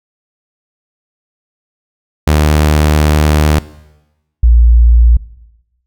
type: tone pair in turn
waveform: sawtooth / sine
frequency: 75.8 / 58.25 Hz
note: D#2 / A#1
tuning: -45 / -1 cents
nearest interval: perfect fourth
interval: 456 cents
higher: first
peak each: -3 dBFS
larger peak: neither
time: 2.27-3.59 / 4.43-5.17 s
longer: first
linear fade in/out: 5 ms
effects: noise-tail reverb RT60 1.0 s tail -19 dB re dry